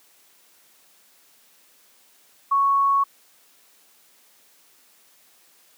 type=tone; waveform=sine; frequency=1108.7 Hz; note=C#6; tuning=in tune; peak=-16 dBFS; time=2.51-3.04 s; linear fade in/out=10 ms; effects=white hiss -57 dBFS RMS until 5.77 s + high-pass 200 Hz 12 dB/octave